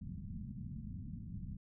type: low-pass noise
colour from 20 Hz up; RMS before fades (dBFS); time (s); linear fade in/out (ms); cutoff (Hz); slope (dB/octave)
white; -45; 0.01-1.57; 5; 220; 48
effects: none